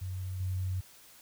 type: tone with level steps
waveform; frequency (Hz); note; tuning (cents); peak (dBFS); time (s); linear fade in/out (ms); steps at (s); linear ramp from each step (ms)
sine; 93; F#2; +9; -34 / -30; 0.01-0.81; 10; 0.4; 5
effects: white hiss -56 dBFS RMS until 1.21 s